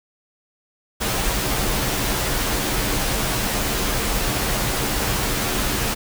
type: noise with comb filter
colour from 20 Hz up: pink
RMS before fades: -22 dBFS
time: 1-5.95 s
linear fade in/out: 20 ms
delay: 12 ms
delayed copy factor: -0.6
effects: none